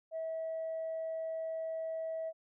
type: tone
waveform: sine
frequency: 647 Hz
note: E5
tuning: 32 cents flat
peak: -34 dBFS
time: 0.11-2.33 s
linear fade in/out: 50 ms
effects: tanh soft clip ceiling -32 dBFS